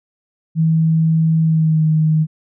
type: tone with pitch glide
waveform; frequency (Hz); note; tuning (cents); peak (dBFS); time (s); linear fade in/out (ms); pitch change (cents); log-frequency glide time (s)
sine; 161.1 to 156.6; E3 to D#3; -39 to +11; -11; 0.55-2.27; 50; -50; 1.42-1.84
effects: none